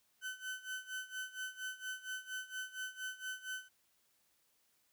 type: tone with tremolo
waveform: 35% pulse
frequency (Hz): 1518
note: F#6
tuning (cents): +44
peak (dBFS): -37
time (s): 0.21-3.69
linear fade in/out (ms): 50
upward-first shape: sine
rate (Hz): 4.3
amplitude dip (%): 85
effects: white hiss -75 dBFS RMS until 4.92 s